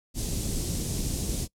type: band-stop noise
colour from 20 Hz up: pink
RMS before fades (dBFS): -29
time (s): 0.14-1.48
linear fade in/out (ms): 50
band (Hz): 300 to 6300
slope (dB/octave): 12
effects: noise-tail reverb RT60 0.1 s tail -23 dB re dry + low-pass 10000 Hz 12 dB/octave